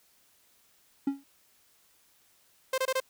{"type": "tone with exponential decay", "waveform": "triangle", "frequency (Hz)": 276.8, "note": "C#4", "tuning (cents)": -2, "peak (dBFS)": -20, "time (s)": [1.07, 1.24], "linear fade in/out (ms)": 5, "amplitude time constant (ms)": 35}
{"type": "tone bursts", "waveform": "sawtooth", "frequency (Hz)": 523.3, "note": "C5", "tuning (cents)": 0, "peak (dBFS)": -22, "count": 4, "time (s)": [2.73, 3.002], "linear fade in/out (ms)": 5, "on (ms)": 50, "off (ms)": 24}
{"effects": ["white hiss -65 dBFS RMS until 3.09 s"]}